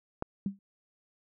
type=click; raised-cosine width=1 ms; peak=-18 dBFS; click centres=0.224 s
type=tone with exponential decay; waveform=sine; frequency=197 Hz; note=G3; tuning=9 cents sharp; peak=-25 dBFS; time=0.46-0.59 s; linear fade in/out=2 ms; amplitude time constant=27 ms
effects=none